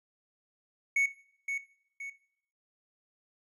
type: tone with echo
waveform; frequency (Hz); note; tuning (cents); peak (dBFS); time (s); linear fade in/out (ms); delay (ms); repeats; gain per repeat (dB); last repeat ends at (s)
triangle; 2217; C#7; 0; -22; 0.96-1.06; 5; 520; 2; -7; 2.1
effects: noise-tail reverb RT60 0.6 s tail -17 dB re dry + resampled to 32000 Hz